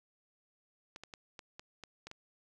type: clicks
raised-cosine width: 0.2 ms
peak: -29 dBFS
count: 8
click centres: 0.961 / 1.036 / 1.138 / 1.392 / 1.595 / 1.837 / 2.07 / 2.114 s
effects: none